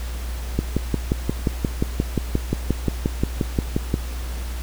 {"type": "click train", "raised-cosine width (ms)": 3, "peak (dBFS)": -6, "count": 20, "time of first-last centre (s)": [0.59, 3.941], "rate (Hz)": 5.67, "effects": ["added 60 Hz sine -26 dBFS peak until 4.62 s", "pink hiss -38 dBFS RMS until 4.62 s"]}